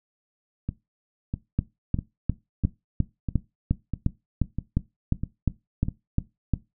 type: two click trains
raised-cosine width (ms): 5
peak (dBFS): -9 / -15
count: 15 / 9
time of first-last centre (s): 1.59-6.537 / 0.69-5.885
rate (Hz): 2.83 / 1.54
effects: noise-tail reverb RT60 0.2 s tail -17 dB re dry